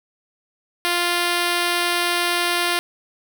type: tone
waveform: 5% pulse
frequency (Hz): 349.2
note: F4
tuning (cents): 0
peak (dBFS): -7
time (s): 0.85-2.79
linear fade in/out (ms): 0
effects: none